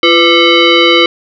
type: tone with frequency modulation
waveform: sine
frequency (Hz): 1343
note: E6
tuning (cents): +32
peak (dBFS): -4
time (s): 0.03-1.06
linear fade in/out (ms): 2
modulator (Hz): 843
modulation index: 2.8
effects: none